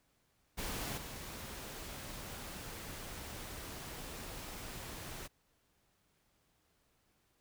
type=noise with level steps; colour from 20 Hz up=pink; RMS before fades=-40 / -46 dBFS; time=0.57-5.28 s; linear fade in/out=20 ms; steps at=0.97 s; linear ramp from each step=10 ms; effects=pink hiss -75 dBFS RMS until 7.4 s